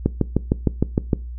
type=click train; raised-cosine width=3 ms; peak=-3 dBFS; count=8; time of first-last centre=0.06-1.132 s; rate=6.53 Hz; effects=noise-tail reverb RT60 0.3 s tail -21 dB re dry + added 60 Hz sine -29 dBFS peak until 1.38 s